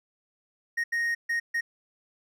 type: tone bursts at uneven times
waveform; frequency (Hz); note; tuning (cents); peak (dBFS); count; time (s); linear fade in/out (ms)
triangle; 1864.7; A#6; 0; -23; 4; 0.77-0.84 / 0.92-1.15 / 1.29-1.4 / 1.54-1.61; 10
effects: none